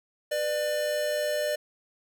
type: tone pair together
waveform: square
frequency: 493.6 / 597 Hz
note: B4 / D5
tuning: -1 / +28 cents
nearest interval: minor third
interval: 329 cents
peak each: -36 / -27 dBFS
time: 0.31-1.56 s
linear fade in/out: 10 ms
effects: none